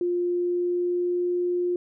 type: tone with pitch glide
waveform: sine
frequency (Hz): 352.1 to 354.5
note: F4 to F4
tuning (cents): +14 to +26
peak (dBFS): -22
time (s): 0.01-1.76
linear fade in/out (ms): 2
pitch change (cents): +12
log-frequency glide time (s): 0.18-1.3
effects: none